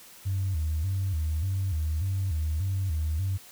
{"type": "tone with vibrato", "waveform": "sine", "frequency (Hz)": 86.4, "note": "F2", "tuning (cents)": -18, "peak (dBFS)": -24, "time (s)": [0.25, 3.38], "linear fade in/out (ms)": 20, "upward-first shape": "square", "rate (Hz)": 1.7, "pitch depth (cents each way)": 180, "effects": ["tanh soft clip ceiling -21 dBFS", "white hiss -50 dBFS RMS until 3.51 s"]}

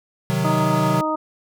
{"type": "chord", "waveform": "square", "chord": "C diminished", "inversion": "none", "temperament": "equal", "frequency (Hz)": [130.81, 155.56, 185], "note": ["C3", "Eb3", "Gb3"], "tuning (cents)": [0, 0, 0], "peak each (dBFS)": -24, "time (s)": [0.3, 1.01], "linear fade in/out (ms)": 0}
{"type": "harmonic tone", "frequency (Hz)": 311.1, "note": "D#4", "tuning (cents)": 0, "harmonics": [1, 2, 3, 4], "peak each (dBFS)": [-25, -25, -25, -25], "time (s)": [0.44, 1.16], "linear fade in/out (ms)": 10}
{"effects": []}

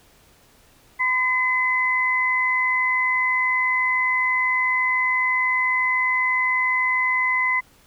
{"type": "tone pair together", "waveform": "sine", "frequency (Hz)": [1016.5, 2033], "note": ["B5", "B6"], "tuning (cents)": [50, 50], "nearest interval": "octave", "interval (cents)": 1200, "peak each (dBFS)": [-24, -19], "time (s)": [0.99, 7.61], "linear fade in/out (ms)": 20, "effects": ["pink hiss -55 dBFS RMS until 7.86 s"]}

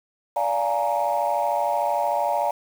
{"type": "chord", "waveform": "sine", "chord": "Bb dominant seventh", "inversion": "first", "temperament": "just", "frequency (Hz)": [582.7, 699.2, 839.1, 932.3], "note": ["D5", "F5", "Ab5", "Bb5"], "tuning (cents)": [-14, 2, 18, 0], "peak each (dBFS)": -25, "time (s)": [0.36, 2.51], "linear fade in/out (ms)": 5, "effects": ["tanh soft clip ceiling -13 dBFS", "7-bit"]}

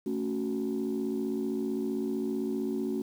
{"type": "chord", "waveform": "sine", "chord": "F# minor", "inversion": "first", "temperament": "just", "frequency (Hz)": [222, 277.5, 370], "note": ["A3", "C#4", "F#4"], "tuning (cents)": [16, 2, 0], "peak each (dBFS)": -32, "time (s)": [0.06, 3.02], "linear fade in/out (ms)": 5, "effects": ["tanh soft clip ceiling -23 dBFS", "9-bit"]}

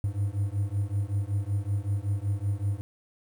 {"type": "beating tone pair", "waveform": "triangle", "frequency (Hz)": [98, 103.3], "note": ["G2", "G#2"], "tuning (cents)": [0, -9], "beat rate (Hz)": 5.3, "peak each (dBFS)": -27, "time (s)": [0.04, 2.81], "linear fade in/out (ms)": 0, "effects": ["9-bit"]}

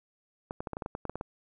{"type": "clicks", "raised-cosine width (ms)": 1, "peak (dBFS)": -21, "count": 12, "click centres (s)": [0.509, 0.605, 0.672, 0.733, 0.769, 0.822, 0.861, 0.951, 1.053, 1.096, 1.156, 1.211], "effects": []}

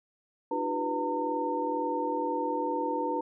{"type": "tone cluster", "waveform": "sine", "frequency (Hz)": [301.1, 343.2, 382.8, 493.3, 911], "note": ["D4", "F4", "G4", "B4", "A#5"], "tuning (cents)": [43, -30, -41, -2, -40], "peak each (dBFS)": [-34, -38, -38, -33, -31], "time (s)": [0.51, 3.21], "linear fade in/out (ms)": 5, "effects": []}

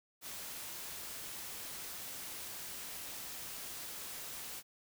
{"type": "noise", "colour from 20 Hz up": "white", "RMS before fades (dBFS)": -45, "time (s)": [0.21, 4.63], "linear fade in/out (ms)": 50, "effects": []}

